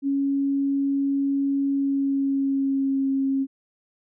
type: tone with pitch glide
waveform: sine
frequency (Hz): 277.2 to 270.6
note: C#4 to C#4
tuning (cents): 0 to -42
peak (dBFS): -20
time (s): 0.02-3.47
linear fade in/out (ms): 50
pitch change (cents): -42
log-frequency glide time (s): 1.7-3.09
effects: none